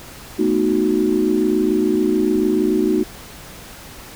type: chord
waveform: sine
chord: B dominant seventh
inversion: third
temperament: equal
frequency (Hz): 220 / 246.9 / 311.1 / 370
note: A3 / B3 / D#4 / F#4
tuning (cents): 0 / 0 / 0 / 0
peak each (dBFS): -21 / -23 / -18 / -18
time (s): 0.38-3.04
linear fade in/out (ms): 20
effects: tanh soft clip ceiling -4 dBFS + pink hiss -38 dBFS RMS until 4.15 s